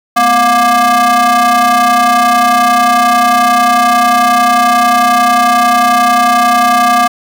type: ring-modulated tone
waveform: square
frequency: 233.1 Hz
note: A#3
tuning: in tune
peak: -4 dBFS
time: 0.16-7.08 s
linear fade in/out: 10 ms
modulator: 948 Hz
effects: 7-bit